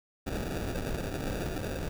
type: noise with sample-and-hold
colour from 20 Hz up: pink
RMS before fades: -34 dBFS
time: 0.26-1.89 s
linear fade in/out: 10 ms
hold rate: 1050 Hz
effects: none